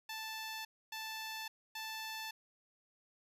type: tone bursts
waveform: 10% pulse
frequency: 880 Hz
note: A5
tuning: in tune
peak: -33 dBFS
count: 3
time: 0.09-2.31 s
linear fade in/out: 5 ms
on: 560 ms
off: 270 ms
effects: resampled to 32000 Hz